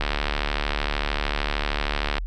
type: click train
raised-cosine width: 0.3 ms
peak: -8 dBFS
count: 160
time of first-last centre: 0.01-2.182 s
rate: 73.2 Hz
effects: added 41 Hz sine -26 dBFS peak until 2.26 s